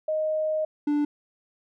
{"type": "tone pair in turn", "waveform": ["sine", "triangle"], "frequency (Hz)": [622.3, 293.7], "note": ["D#5", "D4"], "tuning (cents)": [0, 0], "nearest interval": "octave + minor second", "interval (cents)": 1300, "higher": "first", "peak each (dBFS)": [-23, -19], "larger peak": "second", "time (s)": [[0.08, 0.65], [0.87, 1.05]], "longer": "first", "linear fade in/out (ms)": 5, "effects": []}